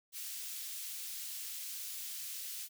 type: high-pass noise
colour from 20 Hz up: white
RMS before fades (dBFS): -43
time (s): 0.12-2.69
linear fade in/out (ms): 50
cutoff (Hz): 2900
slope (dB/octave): 12
effects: none